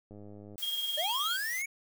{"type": "click train", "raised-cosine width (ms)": 2, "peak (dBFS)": -36, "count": 47, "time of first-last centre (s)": [0.11, 0.557], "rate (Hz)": 103}
{"type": "noise", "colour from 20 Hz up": "blue", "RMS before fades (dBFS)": -42, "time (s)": [0.58, 1.62], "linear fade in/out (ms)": 0}
{"type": "tone with tremolo", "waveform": "sine", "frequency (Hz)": 3250, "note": "G#7", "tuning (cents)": -38, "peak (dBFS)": -29, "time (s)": [0.62, 1.37], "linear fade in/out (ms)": 10, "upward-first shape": "sine", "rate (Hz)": 19, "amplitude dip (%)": 50}
{"type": "linear sweep", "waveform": "square", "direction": "up", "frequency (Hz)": [569, 2266], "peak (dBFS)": -33, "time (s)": [0.97, 1.66], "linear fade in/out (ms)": 10}
{"effects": []}